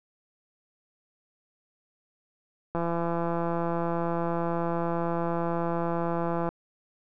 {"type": "click train", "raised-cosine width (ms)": 1, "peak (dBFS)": -16, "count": 633, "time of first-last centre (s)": [2.75, 6.49], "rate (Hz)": 169, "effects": []}